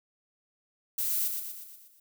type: noise with echo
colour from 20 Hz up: violet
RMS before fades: -30 dBFS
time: 0.98-1.28 s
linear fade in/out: 5 ms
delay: 120 ms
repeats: 6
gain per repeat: -5 dB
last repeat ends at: 2 s
effects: none